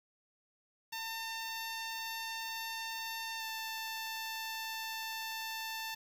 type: tone with pitch glide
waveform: 10% pulse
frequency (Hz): 902 to 889.6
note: A5 to A5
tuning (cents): +43 to +19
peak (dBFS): -30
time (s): 0.92-5.95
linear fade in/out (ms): 10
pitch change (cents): -24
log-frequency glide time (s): 3.38-3.43
effects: 10-bit